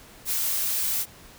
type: noise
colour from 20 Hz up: blue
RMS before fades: -26 dBFS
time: 0.25-1.06 s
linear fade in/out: 50 ms
effects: pink hiss -49 dBFS RMS until 1.38 s